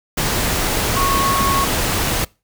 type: tone in noise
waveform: sine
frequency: 1100 Hz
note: C#6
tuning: 14 cents flat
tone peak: -17 dBFS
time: 0.96-1.65 s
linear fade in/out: 10 ms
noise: pink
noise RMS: -19 dBFS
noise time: 0.17-2.25 s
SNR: -1 dB
effects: noise-tail reverb RT60 0.3 s tail -25 dB re dry